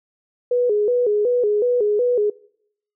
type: tone with vibrato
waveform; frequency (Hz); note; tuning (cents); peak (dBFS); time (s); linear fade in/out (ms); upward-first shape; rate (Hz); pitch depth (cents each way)
sine; 452.3; A4; +48; -15; 0.51-2.3; 5; square; 2.7; 140
effects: noise-tail reverb RT60 0.7 s tail -23 dB re dry